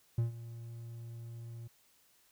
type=tone with ADSR envelope; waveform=triangle; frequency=116.54 Hz; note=A#2; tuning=in tune; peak=-24 dBFS; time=0.18-1.68 s; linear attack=4 ms; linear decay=130 ms; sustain=-17 dB; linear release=12 ms; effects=white hiss -68 dBFS RMS until 2.31 s